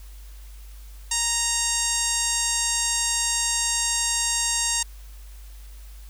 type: tone with low-pass filter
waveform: 5% pulse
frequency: 931 Hz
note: A#5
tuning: 2 cents flat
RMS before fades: -24 dBFS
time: 1.11-4.83 s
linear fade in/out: 5 ms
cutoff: 7900 Hz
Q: 2.9
effects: added 50 Hz sine -39 dBFS peak until 6.09 s + white hiss -53 dBFS RMS until 6.09 s